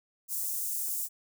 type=high-pass noise; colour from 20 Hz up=white; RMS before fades=-33 dBFS; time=0.28-1.09 s; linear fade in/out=50 ms; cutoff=7100 Hz; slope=24 dB/octave; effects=none